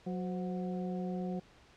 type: harmonic tone with a mistuned harmonic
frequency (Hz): 183.2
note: F#3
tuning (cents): -17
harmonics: 1 / 2 / 3 / 4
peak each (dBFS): -35 / -42 / -45 / -46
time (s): 0.06-1.4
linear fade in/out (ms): 10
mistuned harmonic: 3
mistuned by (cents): -88
effects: pink hiss -61 dBFS RMS until 1.76 s + low-pass 5000 Hz 12 dB/octave